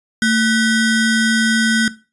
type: ring-modulated tone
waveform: square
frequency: 862 Hz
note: A5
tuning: 36 cents flat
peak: -10 dBFS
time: 0.22-1.88 s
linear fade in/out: 2 ms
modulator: 638 Hz
effects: noise-tail reverb RT60 0.3 s tail -17 dB re dry + resampled to 24000 Hz